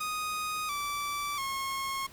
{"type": "tone with pitch steps", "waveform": "sawtooth", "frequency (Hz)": [1244.5, 1161.2, 1083.4], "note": ["D#6", "D6", "C#6"], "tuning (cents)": [0, -20, -40], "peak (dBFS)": -28, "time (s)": [0, 2.07], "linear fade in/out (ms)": 10, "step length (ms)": 690, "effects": ["pink hiss -53 dBFS RMS until 2.12 s"]}